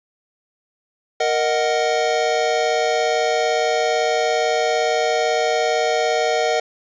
square chord, D# minor, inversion second, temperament equal, 466.2 / 622.3 / 740 Hz, A#4 / D#5 / F#5, 0 / 0 / 0 cents, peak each -22 dBFS, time 1.2-6.6 s, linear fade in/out 5 ms, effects resampled to 16000 Hz + 8-bit

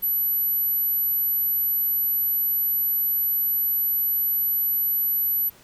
sine tone, 11840 Hz, F#9, in tune, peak -20 dBFS, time 0.02-5.5 s, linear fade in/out 20 ms, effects pink hiss -52 dBFS RMS until 5.63 s

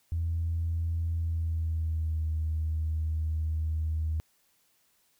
sine tone with pitch glide, 83.1 to 78.8 Hz, E2 to D#2, +15 to +23 cents, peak -26 dBFS, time 0.12-4.2 s, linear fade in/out 0 ms, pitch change -92 cents, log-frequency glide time 1.13-2.27 s, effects tanh soft clip ceiling -22 dBFS + white hiss -69 dBFS RMS until 5.19 s

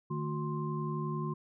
sine tone cluster, 151.9 / 223.2 / 363.5 / 1049 Hz, D#3 / A3 / F#4 / C6, -41 / +25 / -31 / +4 cents, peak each -34 / -40 / -40 / -40 dBFS, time 0.1-1.34 s, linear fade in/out 10 ms, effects none

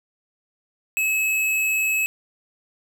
square tone, 2582 Hz, E7, 37 cents flat, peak -20 dBFS, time 0.97-2.06 s, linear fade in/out 0 ms, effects none

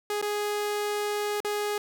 sawtooth tone with dropouts, 415.3 Hz, G#4, in tune, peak -23 dBFS, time 0.1-1.78 s, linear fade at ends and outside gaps 2 ms, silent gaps 0.215-0.225 / 1.404-1.447 s, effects none

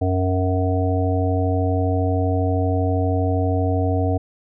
harmonic tone, 92.6 Hz, F#2, 2 cents sharp, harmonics 1 / 3 / 5 / 7 / 8, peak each -19 / -24 / -26 / -27 / -28 dBFS, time 0.01-4.18 s, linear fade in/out 10 ms, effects none

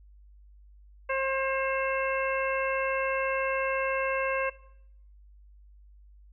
harmonic tone, 534 Hz, C5, 35 cents sharp, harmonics 1 / 2 / 3 / 4 / 5, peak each -29 / -32 / -34 / -35 / -36 dBFS, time 1.09-4.5 s, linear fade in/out 10 ms, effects noise-tail reverb RT60 0.7 s tail -18 dB re dry + added 50 Hz sine -51 dBFS peak until 6.32 s

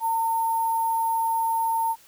sine tone with sample-and-hold, 908 Hz, A#5, 46 cents flat, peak -21 dBFS, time 0-1.96 s, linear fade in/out 50 ms, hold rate 11025 Hz, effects white hiss -54 dBFS RMS until 2.07 s

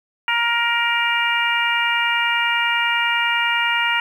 harmonic tone, 470 Hz, A#4, 14 cents sharp, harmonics 2 / 3 / 4 / 5 / 6, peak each -23 / -23 / -23 / -23 / -23 dBFS, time 0.28-4 s, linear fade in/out 2 ms, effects 8-bit

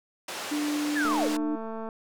pink band-pass noise, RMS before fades -36 dBFS, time 0.28-1.37 s, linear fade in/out 5 ms, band 430 to 9100 Hz, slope 12 dB/octave
sine tone with pitch glide, 296.1 to 302.1 Hz, D4 to D4, +14 to +49 cents, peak -26 dBFS, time 0.51-1.56 s, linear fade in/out 10 ms, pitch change +35 cents, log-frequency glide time 1-1.15 s
sine linear sweep, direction down, 1820 to 380 Hz, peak -26 dBFS, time 0.95-1.29 s, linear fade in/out 20 ms
click train, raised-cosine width 1 ms, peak -24 dBFS, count 188, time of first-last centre 1.05-1.889 s, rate 223 Hz
effects none

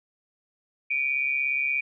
sine tone pair together, 2312 / 2449 Hz, D7 / D#7, -28 / -28 cents, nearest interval minor second, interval 100 cents, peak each -26 dBFS, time 0.9-1.81 s, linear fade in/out 10 ms, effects none

